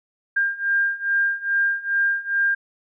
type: beating tone pair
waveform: sine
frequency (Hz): 1600 / 1602.4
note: G6 / G6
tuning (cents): +35 / +38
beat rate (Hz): 2.4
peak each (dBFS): -23 / -21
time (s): 0.36-2.55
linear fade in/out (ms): 10
effects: none